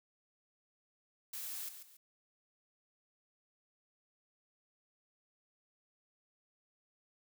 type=noise with echo; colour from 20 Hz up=blue; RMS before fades=-43 dBFS; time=1.33-1.69 s; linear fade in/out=5 ms; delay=140 ms; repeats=2; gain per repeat=-9 dB; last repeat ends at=1.97 s; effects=none